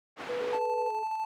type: band-pass noise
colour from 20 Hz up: pink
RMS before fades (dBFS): -40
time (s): 0.16-0.6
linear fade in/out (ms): 50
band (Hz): 360 to 2500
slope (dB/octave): 12
type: tone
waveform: sine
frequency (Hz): 490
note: B4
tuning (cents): -14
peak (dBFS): -30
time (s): 0.28-0.9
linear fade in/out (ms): 20
type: tone with vibrato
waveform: sine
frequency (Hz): 430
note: A4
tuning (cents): -40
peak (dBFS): -37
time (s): 0.39-1.04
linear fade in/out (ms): 20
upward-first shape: sine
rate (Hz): 8.6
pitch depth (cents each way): 17
type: tone with tremolo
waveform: triangle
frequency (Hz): 878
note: A5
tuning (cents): -4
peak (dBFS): -27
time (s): 0.53-1.25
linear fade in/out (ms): 2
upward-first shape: square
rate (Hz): 12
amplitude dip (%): 30
effects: none